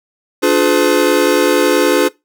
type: chord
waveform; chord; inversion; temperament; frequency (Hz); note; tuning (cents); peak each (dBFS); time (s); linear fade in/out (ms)
square; D diminished seventh; none; just; 293.7 / 352.4 / 422.9 / 507.5; D4 / F4 / Ab4 / Cb5; 0 / +16 / +31 / +47; -16; 0.42-2.09; 20
effects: noise-tail reverb RT60 0.2 s tail -21 dB re dry